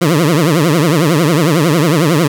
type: tone with vibrato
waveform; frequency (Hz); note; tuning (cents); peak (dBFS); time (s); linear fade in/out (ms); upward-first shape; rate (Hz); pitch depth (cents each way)
20% pulse; 159.1; D#3; +39; -4; 0.01-2.28; 10; triangle; 11; 250
effects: none

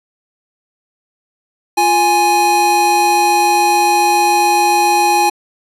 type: tone pair together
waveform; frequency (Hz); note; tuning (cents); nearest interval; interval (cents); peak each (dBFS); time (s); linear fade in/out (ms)
square; 349.2 / 830.5; F4 / G#5; 0 / 0; octave + minor third; 1500; -19 / -11; 1.77-5.3; 10
effects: resampled to 32000 Hz

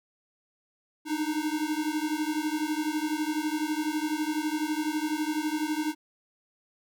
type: beating tone pair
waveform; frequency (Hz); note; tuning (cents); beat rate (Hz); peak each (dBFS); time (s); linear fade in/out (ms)
square; 301.2 / 313.2; D4 / D#4; +44 / +11; 12; -31; 1.05-5.95; 50
effects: none

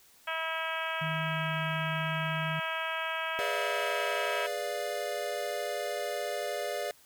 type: harmonic tone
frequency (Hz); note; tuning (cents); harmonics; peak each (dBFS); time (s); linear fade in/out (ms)
323.6; E4; -32; 2 / 3 / 4 / 5 / 6 / 7 / 8 / 9 / 10; -39 / -39 / -38 / -37 / -44 / -41 / -40 / -45 / -43; 0.27-4.47; 10
type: tone with pitch glide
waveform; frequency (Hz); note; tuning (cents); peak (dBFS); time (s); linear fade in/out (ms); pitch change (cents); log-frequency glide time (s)
sine; 157.1 to 156.01; D#3 to D#3; +17 to +5; -33; 1.01-2.6; 10; -12; 1.29-1.42
type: chord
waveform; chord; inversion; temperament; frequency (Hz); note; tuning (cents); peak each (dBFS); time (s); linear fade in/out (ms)
square; G# diminished seventh; none; equal; 415.3 / 493.9 / 587.3 / 698.5; G#4 / B4 / D5 / F5; 0 / 0 / 0 / 0; -40 / -40 / -36 / -39; 3.39-6.91; 0
effects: white hiss -60 dBFS RMS until 7.05 s

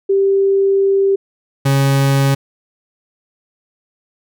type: tone pair in turn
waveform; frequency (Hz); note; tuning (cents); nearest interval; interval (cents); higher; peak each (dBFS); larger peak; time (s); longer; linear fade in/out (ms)
sine / 40% pulse; 392 / 137.44; G4 / C#3; 0 / -14; octave + tritone; 1814; first; -10; neither; 0.09-1.16 / 1.65-2.35; first; 10
effects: none

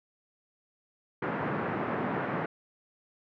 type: band-pass noise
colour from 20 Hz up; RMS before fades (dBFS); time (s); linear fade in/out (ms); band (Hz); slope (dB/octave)
pink; -32; 1.22-2.46; 5; 140 to 1800; 24
effects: none

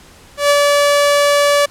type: tone with ADSR envelope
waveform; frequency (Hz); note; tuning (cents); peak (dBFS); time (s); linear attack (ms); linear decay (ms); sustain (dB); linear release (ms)
sawtooth; 576; D5; -34; -4; 0.37-1.66; 130; 39; -2; 9
effects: pink hiss -43 dBFS RMS until 1.7 s + low-pass 11000 Hz 12 dB/octave

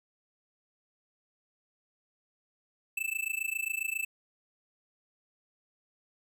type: tone with amplitude modulation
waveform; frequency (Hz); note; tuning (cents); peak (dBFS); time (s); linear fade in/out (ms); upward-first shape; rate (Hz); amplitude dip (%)
square; 2637; E7; 0; -28; 2.97-4.05; 5; sine; 27.4; 95
effects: none

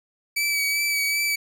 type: tone with vibrato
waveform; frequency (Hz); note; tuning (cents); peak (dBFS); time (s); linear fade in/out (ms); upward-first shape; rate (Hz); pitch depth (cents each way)
sawtooth; 2293; D7; -42; -18; 0.36-1.36; 10; sine; 2.6; 22
effects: none

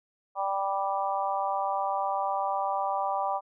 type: harmonic tone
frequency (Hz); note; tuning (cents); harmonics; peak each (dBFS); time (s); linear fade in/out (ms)
196; G3; 0; 3 / 4 / 5 / 6; -34 / -29 / -32 / -34; 0.35-3.41; 50
effects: none

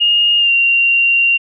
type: tone with pitch glide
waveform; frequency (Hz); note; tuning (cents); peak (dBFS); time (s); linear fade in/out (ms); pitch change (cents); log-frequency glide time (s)
sine; 2845 to 2764; F7 to F7; +31 to -19; -9; 0-1.38; 20; -50; 0.38-0.51
effects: none

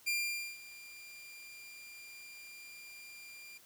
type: tone with ADSR envelope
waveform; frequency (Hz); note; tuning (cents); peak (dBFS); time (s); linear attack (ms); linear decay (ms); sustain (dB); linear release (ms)
sawtooth; 2390; D7; +30; -27; 0.06-3.58; 19; 490; -19; 7
effects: white hiss -61 dBFS RMS until 3.65 s

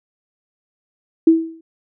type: tone with exponential decay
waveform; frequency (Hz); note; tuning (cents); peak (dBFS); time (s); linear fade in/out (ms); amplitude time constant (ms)
sine; 326; E4; -19; -4; 1.27-1.61; 5; 73
effects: none

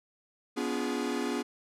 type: chord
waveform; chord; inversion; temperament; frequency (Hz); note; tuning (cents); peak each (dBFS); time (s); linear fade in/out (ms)
45% pulse; B diminished seventh; none; equal with one note detuned; 246.9 / 287.6 / 349.2 / 415.3; B3 / D4 / F4 / Ab4; 0 / -36 / 0 / 0; -34 / -35 / -37 / -36; 0.56-1.43; 20
effects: low-pass 10000 Hz 12 dB/octave

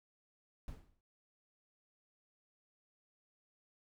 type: noise with exponential decay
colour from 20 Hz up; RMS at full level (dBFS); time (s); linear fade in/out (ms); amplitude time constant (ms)
brown; -43; 0.68-1.01; 1; 70
effects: none

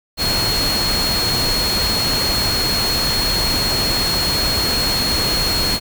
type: tone in noise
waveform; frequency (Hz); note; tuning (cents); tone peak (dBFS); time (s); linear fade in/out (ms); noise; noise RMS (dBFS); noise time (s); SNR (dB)
sine; 4300; C8; +47; -18; 0.17-5.8; 50; pink; -21; 0.17-5.8; 0
effects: none

